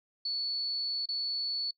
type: tone with dropouts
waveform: sine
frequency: 4435 Hz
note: C#8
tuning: in tune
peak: -30 dBFS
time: 0.25-1.71 s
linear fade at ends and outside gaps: 5 ms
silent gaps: 1.058-1.087 s
effects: noise-tail reverb RT60 0.1 s tail -25 dB re dry